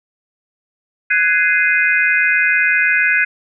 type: chord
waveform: sine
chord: Ab dominant seventh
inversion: third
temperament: just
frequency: 1495.1 / 1661.2 / 2077 / 2492 Hz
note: Gb6 / Ab6 / C7 / Eb7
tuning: +18 / 0 / -13 / +2 cents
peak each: -17 dBFS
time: 1.1-3.25 s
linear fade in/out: 10 ms
effects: none